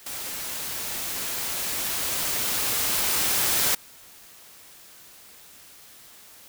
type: noise with level ramp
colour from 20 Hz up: white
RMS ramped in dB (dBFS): -34 to -22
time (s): 0.06-3.75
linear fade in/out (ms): 5
effects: white hiss -49 dBFS RMS until 6.48 s